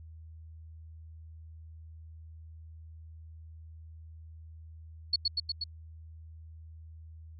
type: tone with echo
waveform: sine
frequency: 4381 Hz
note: C#8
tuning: 21 cents flat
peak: -23 dBFS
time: 5.13-5.16 s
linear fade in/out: 5 ms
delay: 120 ms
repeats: 4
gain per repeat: -2 dB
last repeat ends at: 5.64 s
effects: added 80 Hz sine -46 dBFS peak until 7.39 s